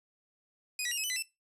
15% pulse tone with pitch steps, 2491 / 1940 / 2825 / 2569 / 2991 / 2012 / 2657 Hz, D#7 / B6 / F7 / E7 / F#7 / B6 / E7, +1 / -31 / +19 / -45 / +18 / +32 / +13 cents, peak -25 dBFS, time 0.79-1.224 s, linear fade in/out 2 ms, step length 62 ms, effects noise-tail reverb RT60 0.2 s tail -19 dB re dry + resampled to 32000 Hz

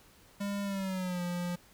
square tone with pitch glide, 201.2 to 176.17 Hz, G3 to F3, +45 to +15 cents, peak -33 dBFS, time 0.4-1.56 s, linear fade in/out 10 ms, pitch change -230 cents, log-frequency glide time 0.63-1.22 s, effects pink hiss -60 dBFS RMS until 1.73 s

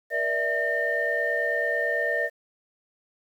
sine tone cluster, 475.1 / 585 / 654 / 1816 Hz, A#4 / D5 / E5 / A#6, +33 / -7 / -14 / -46 cents, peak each -31 / -29 / -30 / -25 dBFS, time 0.1-2.3 s, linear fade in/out 50 ms, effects tanh soft clip ceiling -13 dBFS + 9-bit

